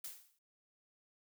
blue noise with exponential decay, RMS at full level -42 dBFS, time 0.04-0.39 s, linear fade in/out 5 ms, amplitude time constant 75 ms, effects none

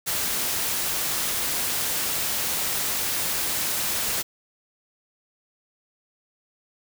white noise, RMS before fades -26 dBFS, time 0.06-4.23 s, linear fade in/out 20 ms, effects none

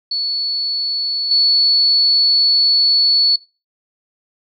sine tone with level steps, 4424 Hz, C#8, 4 cents flat, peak -17 / -10 dBFS, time 0.11-3.36 s, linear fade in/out 5 ms, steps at 1.31 s, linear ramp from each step 2 ms, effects noise-tail reverb RT60 0.3 s tail -20 dB re dry

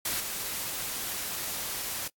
white noise with level steps, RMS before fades -30 / -34 dBFS, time 0.05-2.08 s, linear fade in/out 5 ms, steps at 0.2 s, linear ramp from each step 2 ms, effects noise-tail reverb RT60 0.1 s tail -25 dB re dry + AAC 64 kbps

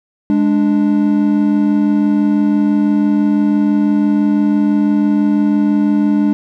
triangle tone pair together, 207.7 / 293.7 Hz, G#3 / D4, 0 / 0 cents, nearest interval tritone, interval 600 cents, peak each -11 dBFS, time 0.3-6.33 s, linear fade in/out 0 ms, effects none

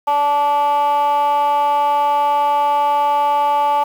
sine tone with frequency modulation, 870 Hz, A5, 20 cents flat, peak -10 dBFS, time 0.07-3.84 s, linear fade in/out 10 ms, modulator 293 Hz, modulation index 0.58, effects tanh soft clip ceiling -12 dBFS + 7-bit

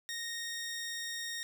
15% pulse tone, 1858 Hz, A#6, 6 cents flat, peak -31 dBFS, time 0.09-1.43 s, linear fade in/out 0 ms, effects none

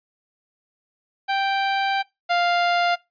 sawtooth tone pair in turn, 784 / 698.5 Hz, G5 / F5, 0 / 0 cents, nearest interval major second, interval 200 cents, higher first, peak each -16 / -14 dBFS, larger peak second, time 1.28-2.03 / 2.29-2.96 s, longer first, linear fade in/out 20 ms, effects noise-tail reverb RT60 0.2 s tail -21 dB re dry + resampled to 11025 Hz

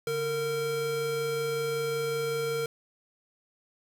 square tone pair together, 144.89 / 460 Hz, D3 / A#4, -23 / -23 cents, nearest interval octave + minor sixth, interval 2000 cents, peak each -39 / -29 dBFS, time 0.07-2.66 s, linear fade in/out 2 ms, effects none

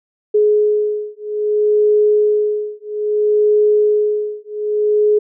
sine beating tone pair, 420.7 / 421.31 Hz, G#4 / G#4, +22 / +25 cents, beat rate 0.61 Hz, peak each -15 dBFS, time 0.34-5.19 s, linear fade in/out 10 ms, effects none

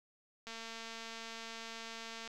click train, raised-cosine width 0.2 ms, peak -29 dBFS, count 411, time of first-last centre 0.47-2.276 s, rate 227 Hz, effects none

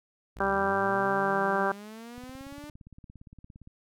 sawtooth linear sweep, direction up, 54.6 to 300.1 Hz, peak -38 dBFS, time 0.36-2.7 s, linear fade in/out 5 ms
harmonic tone, 196 Hz, G3, in tune, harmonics 1 / 2 / 3 / 4 / 5 / 6 / 7 / 8, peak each -34 / -31 / -32 / -31 / -33 / -33 / -35 / -32 dBFS, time 0.4-1.72 s, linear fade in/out 5 ms
click train, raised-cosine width 5 ms, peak -36 dBFS, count 27, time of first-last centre 2.18-3.674 s, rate 17.4 Hz
effects none

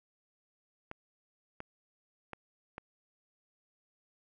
clicks, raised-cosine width 0.5 ms, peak -26 dBFS, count 4, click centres 0.914 / 1.604 / 2.333 / 2.781 s, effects none

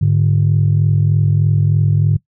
sine tone pair together, 103.83 / 147.08 Hz, G#2 / D3, 0 / +3 cents, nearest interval tritone, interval 603 cents, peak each -12 dBFS, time 0.01-2.17 s, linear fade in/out 10 ms, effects noise-tail reverb RT60 0.1 s tail -20 dB re dry + tanh soft clip ceiling -4 dBFS

